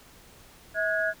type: tone cluster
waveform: sine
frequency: 643 / 1451 / 1658 Hz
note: E5 / F#6 / G#6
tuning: -43 / -34 / -3 cents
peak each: -28 / -29 / -28 dBFS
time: 0.74-1.14 s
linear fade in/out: 50 ms
effects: pink hiss -53 dBFS RMS until 1.2 s